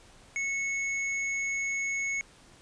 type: tone with hard clipping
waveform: triangle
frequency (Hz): 2200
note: C#7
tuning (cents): -14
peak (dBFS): -30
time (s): 0.36-2.21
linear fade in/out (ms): 0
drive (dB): 18
effects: pink hiss -56 dBFS RMS until 2.61 s + resampled to 22050 Hz